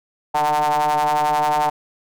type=ring-modulated tone; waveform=square; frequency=74.4 Hz; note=D2; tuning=23 cents sharp; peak=-14 dBFS; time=0.34-1.7 s; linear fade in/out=10 ms; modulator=824 Hz; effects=none